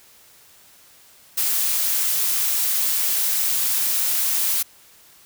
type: noise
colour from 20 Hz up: blue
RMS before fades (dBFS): -21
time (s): 1.37-4.63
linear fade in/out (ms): 10
effects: white hiss -51 dBFS RMS until 5.25 s